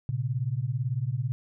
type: beating tone pair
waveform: sine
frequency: 116.54 / 134.54 Hz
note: A#2 / C3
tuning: 0 / +49 cents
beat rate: 18 Hz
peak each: -29 dBFS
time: 0.09-1.32 s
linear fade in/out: 0 ms
effects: none